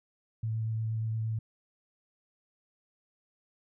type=tone with vibrato; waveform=sine; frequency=111.2 Hz; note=A2; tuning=19 cents sharp; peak=-29 dBFS; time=0.43-1.39 s; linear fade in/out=5 ms; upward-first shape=sine; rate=8.5 Hz; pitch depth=12 cents each way; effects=none